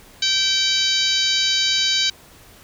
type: harmonic tone with a mistuned harmonic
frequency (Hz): 771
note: G5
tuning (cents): -29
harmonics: 2 / 3 / 4 / 5 / 6 / 7 / 8 / 9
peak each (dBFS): -29 / -28 / -23 / -21 / -22 / -30 / -29 / -32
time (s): 0.22-2.1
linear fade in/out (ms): 5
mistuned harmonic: 2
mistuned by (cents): +15
effects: pink hiss -47 dBFS RMS until 2.63 s